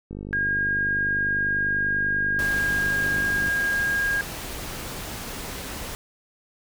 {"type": "click train", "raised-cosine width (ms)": 3, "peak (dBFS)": -22, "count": 170, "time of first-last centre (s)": [0.11, 3.483], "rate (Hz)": 50.1}
{"type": "tone", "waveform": "sine", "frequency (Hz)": 1625, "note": "G#6", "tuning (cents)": -38, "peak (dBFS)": -21, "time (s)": [0.33, 4.21], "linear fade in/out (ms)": 0}
{"type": "noise", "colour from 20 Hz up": "pink", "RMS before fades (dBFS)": -34, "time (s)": [2.39, 5.95], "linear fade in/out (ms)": 0}
{"effects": []}